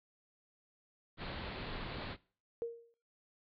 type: low-pass noise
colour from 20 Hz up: pink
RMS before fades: -43 dBFS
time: 1.17-2.17 s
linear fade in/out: 50 ms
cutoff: 4500 Hz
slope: 96 dB/octave
type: tone with exponential decay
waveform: sine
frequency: 466.2 Hz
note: A#4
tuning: in tune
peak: -32 dBFS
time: 2.62-2.94 s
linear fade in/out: 0 ms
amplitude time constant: 68 ms
effects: noise-tail reverb RT60 0.4 s tail -20 dB re dry